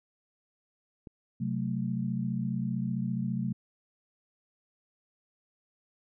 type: click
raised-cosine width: 3 ms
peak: -31 dBFS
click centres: 1.072 s
type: chord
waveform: sine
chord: F# diminished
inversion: second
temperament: equal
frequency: 130.81 / 185 / 220 Hz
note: C3 / F#3 / A3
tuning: 0 / 0 / 0 cents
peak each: -33 dBFS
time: 1.4-3.53 s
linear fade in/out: 10 ms
effects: none